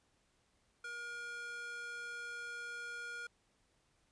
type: tone with high-pass filter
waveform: square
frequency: 475.4 Hz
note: A#4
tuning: 34 cents sharp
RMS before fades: -45 dBFS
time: 0.84-3.27 s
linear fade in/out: 5 ms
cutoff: 1200 Hz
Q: 4.3
effects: pink hiss -75 dBFS RMS until 4.11 s + resampled to 22050 Hz